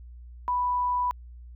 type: tone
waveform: sine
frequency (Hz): 987.8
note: B5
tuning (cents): 0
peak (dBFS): -23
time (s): 0.48-1.11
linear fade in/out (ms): 0
effects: added 60 Hz sine -42 dBFS peak until 1.55 s